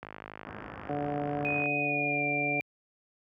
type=click train; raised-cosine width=0.5 ms; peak=-26 dBFS; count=86; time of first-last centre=0.03-1.658 s; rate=52.2 Hz
type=low-pass noise; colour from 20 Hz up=pink; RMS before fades=-44 dBFS; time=0.45-1.63 s; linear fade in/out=20 ms; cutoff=1800 Hz; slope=96 dB/octave
type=harmonic tone; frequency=145.2 Hz; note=D3; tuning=19 cents flat; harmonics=1 / 2 / 3 / 4 / 5; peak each=-38 / -35 / -38 / -37 / -35 dBFS; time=0.89-2.6 s; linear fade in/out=2 ms
type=tone with pitch glide; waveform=sine; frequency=2496 to 2372 Hz; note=D#7 to D7; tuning=+5 to +17 cents; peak=-29 dBFS; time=1.45-2.61 s; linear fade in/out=0 ms; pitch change=-88 cents; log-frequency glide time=1.79-2.24 s
effects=high-pass 80 Hz 12 dB/octave